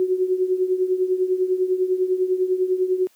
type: tone with tremolo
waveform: sine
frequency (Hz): 370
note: F#4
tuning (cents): 0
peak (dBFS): -14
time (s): 0-3.07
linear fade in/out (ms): 0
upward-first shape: triangle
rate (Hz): 10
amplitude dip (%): 80
effects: white hiss -59 dBFS RMS until 3.15 s + high-pass 200 Hz 12 dB/octave